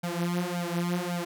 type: tone with flanger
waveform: sawtooth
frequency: 174.61 Hz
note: F3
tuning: in tune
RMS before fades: -30 dBFS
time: 0.03-1.25 s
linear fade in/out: 10 ms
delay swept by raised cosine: 1.3 to 6.7 ms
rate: 1.8 Hz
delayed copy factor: +0.95
effects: none